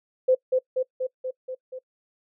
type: tone with echo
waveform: sine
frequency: 514 Hz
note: C5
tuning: 31 cents flat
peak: -15 dBFS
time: 0.28-0.35 s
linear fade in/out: 10 ms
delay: 240 ms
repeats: 6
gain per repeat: -3 dB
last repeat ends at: 1.79 s
effects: noise-tail reverb RT60 0.1 s tail -23 dB re dry